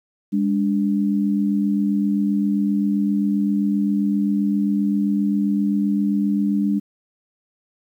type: tone pair together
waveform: sine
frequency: 203.1 / 290.7 Hz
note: G#3 / D4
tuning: -38 / -18 cents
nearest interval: tritone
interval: 620 cents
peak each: -18 / -22 dBFS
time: 0.32-6.8 s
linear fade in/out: 20 ms
effects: 9-bit